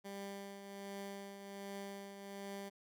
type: tone with tremolo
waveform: 15% pulse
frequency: 198.4 Hz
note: G3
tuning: 21 cents sharp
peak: -37 dBFS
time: 0.04-2.7 s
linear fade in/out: 20 ms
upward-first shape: triangle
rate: 1.3 Hz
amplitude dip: 55%
effects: none